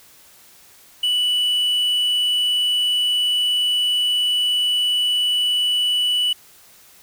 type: tone with quantisation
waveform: triangle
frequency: 2961 Hz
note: F#7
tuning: 1 cent sharp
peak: -15 dBFS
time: 1.03-6.33 s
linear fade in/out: 5 ms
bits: 7
effects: white hiss -49 dBFS RMS until 7.02 s